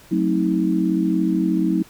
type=chord; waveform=sine; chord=F# diminished seventh; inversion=none; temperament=just; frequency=185 / 222 / 266.4 / 319.7 Hz; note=F#3 / A3 / C4 / Eb4; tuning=0 / +16 / +31 / +47 cents; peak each=-21 / -25 / -25 / -20 dBFS; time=0.11-1.83 s; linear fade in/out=10 ms; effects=pink hiss -48 dBFS RMS until 1.89 s